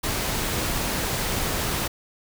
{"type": "noise", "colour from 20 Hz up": "pink", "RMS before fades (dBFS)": -26, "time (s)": [0.03, 1.88], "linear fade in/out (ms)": 10, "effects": []}